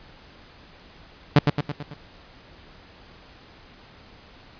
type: tone with echo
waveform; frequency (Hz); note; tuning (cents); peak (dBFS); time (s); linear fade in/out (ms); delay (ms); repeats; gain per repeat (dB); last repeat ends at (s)
sawtooth; 145.9; D3; -11; -7; 1.36-1.39; 2; 110; 5; -5; 1.94
effects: pink hiss -49 dBFS RMS until 4.59 s + resampled to 11025 Hz